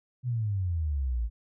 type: exponential sweep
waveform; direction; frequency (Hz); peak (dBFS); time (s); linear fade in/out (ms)
sine; down; 128.2 to 53.9; -26; 0.23-1.3; 50
effects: none